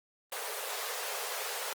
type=high-pass noise; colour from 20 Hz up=pink; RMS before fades=-37 dBFS; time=0.32-1.73 s; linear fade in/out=2 ms; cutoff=410 Hz; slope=96 dB/octave; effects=Opus 24 kbps